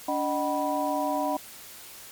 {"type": "tone cluster", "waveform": "sine", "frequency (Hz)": [287.7, 613, 756, 980], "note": ["D4", "D#5", "F#5", "B5"], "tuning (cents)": [-36, -26, 37, -14], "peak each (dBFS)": -30, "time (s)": [0.08, 1.37], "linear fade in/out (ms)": 5, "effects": ["white hiss -45 dBFS RMS until 2.11 s", "MP3 96 kbps"]}